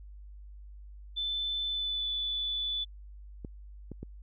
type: tone with pitch glide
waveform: sine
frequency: 3520 to 3476 Hz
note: A7 to A7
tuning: 0 to -22 cents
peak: -30 dBFS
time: 1.16-2.85 s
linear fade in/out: 20 ms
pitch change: -22 cents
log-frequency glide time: 1.66-2.09 s
type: clicks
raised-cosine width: 3 ms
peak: -27 dBFS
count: 3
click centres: 3.448 / 3.917 / 4.03 s
effects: added 50 Hz sine -45 dBFS peak until 4.22 s